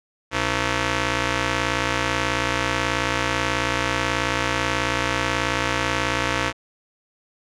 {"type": "ring-modulated tone", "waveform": "5% pulse", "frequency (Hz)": 200.8, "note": "G3", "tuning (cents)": 42, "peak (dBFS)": -6, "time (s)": [0.31, 6.53], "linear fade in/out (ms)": 50, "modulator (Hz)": 732, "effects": ["low-pass 6000 Hz 12 dB/octave"]}